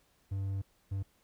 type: tone bursts at uneven times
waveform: triangle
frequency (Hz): 97.5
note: G2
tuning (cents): -9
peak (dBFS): -30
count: 2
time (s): 0.31-0.62 / 0.91-1.03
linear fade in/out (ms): 10
effects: pink hiss -70 dBFS RMS until 1.23 s